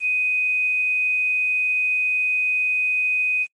sine tone with quantisation, 2500 Hz, D#7, 8 cents sharp, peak -18 dBFS, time 0-3.47 s, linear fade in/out 50 ms, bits 8, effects noise-tail reverb RT60 0.1 s tail -26 dB re dry + MP3 48 kbps

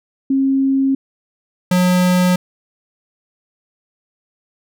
sine / square tone pair in turn, 270 / 180.88 Hz, C#4 / F#3, -45 / -39 cents, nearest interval perfect fifth, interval 694 cents, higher first, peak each -12 dBFS, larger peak neither, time 0.3-0.95 / 1.71-2.36 s, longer neither, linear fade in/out 5 ms, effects none

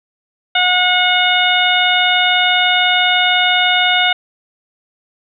harmonic tone, 726 Hz, F#5, 33 cents flat, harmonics 1 / 2 / 3 / 4 / 5, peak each -17 / -17 / -17 / -17 / -17 dBFS, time 0.55-4.13 s, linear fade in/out 5 ms, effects none

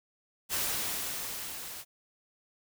white noise with level ramp, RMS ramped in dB -30 to -43 dBFS, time 0.49-1.85 s, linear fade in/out 50 ms, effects none

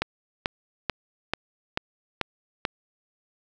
click train, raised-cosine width 0.3 ms, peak -8 dBFS, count 7, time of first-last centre 0.02-2.652 s, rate 2.28 Hz, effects none

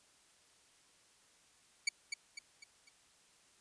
20% pulse tone with echo, 2268 Hz, C#7, 39 cents sharp, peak -24 dBFS, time 1.87-1.89 s, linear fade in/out 5 ms, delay 250 ms, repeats 4, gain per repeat -7 dB, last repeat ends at 2.89 s, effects white hiss -67 dBFS RMS until 3.6 s + resampled to 22050 Hz

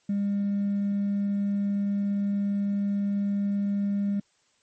triangle tone with hard clipping, 201.2 Hz, G3, 45 cents sharp, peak -23 dBFS, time 0.09-4.2 s, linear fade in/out 5 ms, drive 2 dB, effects white hiss -67 dBFS RMS until 4.62 s + MP3 32 kbps

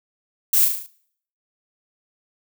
violet noise with echo, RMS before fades -17 dBFS, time 0.53-0.65 s, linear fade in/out 5 ms, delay 36 ms, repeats 6, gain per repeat -4 dB, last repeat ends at 0.866 s, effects noise-tail reverb RT60 0.6 s tail -20 dB re dry

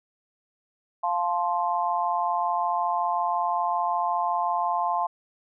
sine chord, F major, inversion none, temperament just, 698.5 / 873.1 / 1047.7 Hz, F5 / A5 / C6, 0 / -14 / +2 cents, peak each -27 dBFS, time 1.03-5.07 s, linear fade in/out 10 ms, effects none

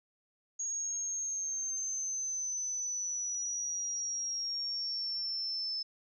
sine exponential sweep, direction down, 6630 to 5250 Hz, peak -33 dBFS, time 0.59-5.83 s, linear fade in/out 10 ms, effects none

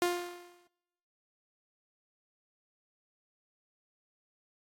sawtooth tone with exponential decay, 352 Hz, F4, 14 cents sharp, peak -21 dBFS, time 0.02-0.67 s, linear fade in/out 1 ms, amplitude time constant 140 ms, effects noise-tail reverb RT60 1.0 s tail -24 dB re dry + AAC 48 kbps

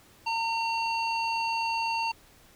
square tone with low-pass filter, 912 Hz, A#5, 38 cents flat, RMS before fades -29 dBFS, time 0.26-2.12 s, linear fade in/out 10 ms, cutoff 3800 Hz, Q 4.3, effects pink hiss -57 dBFS RMS until 2.55 s

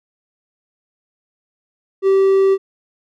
triangle tone, 387.5 Hz, G4, 20 cents flat, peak -8 dBFS, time 2.02-2.58 s, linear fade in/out 50 ms, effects none

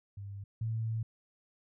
sine tone pair in turn, 99.9 / 112.13 Hz, G2 / A2, +33 / +33 cents, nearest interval major second, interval 200 cents, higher second, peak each -40 / -31 dBFS, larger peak second, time 0.17-0.44 / 0.61-1.03 s, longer second, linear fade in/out 5 ms, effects none

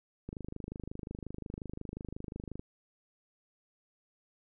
click train, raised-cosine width 3 ms, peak -27 dBFS, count 60, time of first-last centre 0.29-2.595 s, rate 25.6 Hz, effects none

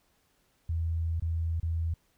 sine tone with dropouts, 82.41 Hz, E2, in tune, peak -27 dBFS, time 0.69-1.94 s, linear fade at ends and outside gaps 5 ms, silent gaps 1.199-1.221 / 1.6-1.629 s, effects pink hiss -70 dBFS RMS until 2.17 s

